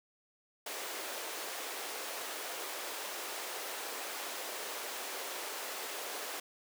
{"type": "high-pass noise", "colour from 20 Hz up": "pink", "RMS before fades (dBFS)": -41, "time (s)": [0.66, 6.4], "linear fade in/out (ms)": 5, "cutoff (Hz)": 400, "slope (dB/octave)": 24, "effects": []}